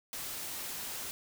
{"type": "noise", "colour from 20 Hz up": "white", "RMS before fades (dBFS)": -40, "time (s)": [0.13, 1.11], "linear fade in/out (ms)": 0, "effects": []}